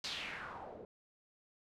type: noise with low-pass filter sweep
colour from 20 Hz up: white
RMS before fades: -45 dBFS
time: 0.04-0.85 s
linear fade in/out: 2 ms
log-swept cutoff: 4800 to 420 Hz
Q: 3
effects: none